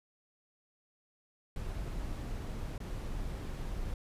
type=noise with dropouts; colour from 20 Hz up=brown; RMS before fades=-38 dBFS; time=1.56-3.94 s; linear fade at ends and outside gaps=2 ms; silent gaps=2.78-2.802 s; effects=resampled to 32000 Hz